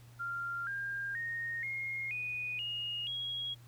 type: tone with pitch steps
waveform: sine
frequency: 1389 / 1604.8 / 1854.1 / 2142 / 2475 / 2859 / 3304 Hz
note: F6 / G6 / A#6 / C7 / D#7 / F7 / G#7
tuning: -10 / +40 / -10 / +40 / -10 / +40 / -10 cents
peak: -35 dBFS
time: 0.19-3.55 s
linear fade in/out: 20 ms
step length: 480 ms
effects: added 119 Hz sine -53 dBFS peak until 3.67 s + pink hiss -63 dBFS RMS until 3.67 s